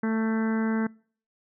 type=harmonic tone; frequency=222 Hz; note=A3; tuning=16 cents sharp; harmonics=1 / 2 / 3 / 4 / 5 / 6 / 7 / 8 / 9; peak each=-24 / -33 / -42 / -39 / -42 / -42 / -38 / -45 / -44 dBFS; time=0.03-0.87 s; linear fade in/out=5 ms; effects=noise-tail reverb RT60 0.5 s tail -26 dB re dry